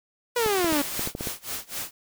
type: noise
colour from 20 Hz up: white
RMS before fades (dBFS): -33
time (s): 0.35-1.12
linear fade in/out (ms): 50
type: exponential sweep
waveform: sawtooth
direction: down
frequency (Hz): 493.9 to 277.2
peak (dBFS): -18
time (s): 0.36-0.82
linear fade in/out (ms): 5
type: clicks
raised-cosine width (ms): 2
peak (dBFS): -18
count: 8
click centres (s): 0.462 / 0.645 / 0.725 / 0.994 / 1.074 / 1.151 / 1.209 / 1.272
type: noise with tremolo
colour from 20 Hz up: white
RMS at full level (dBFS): -31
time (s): 0.7-1.91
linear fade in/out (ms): 2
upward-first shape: sine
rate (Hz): 3.9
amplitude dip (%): 95
effects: none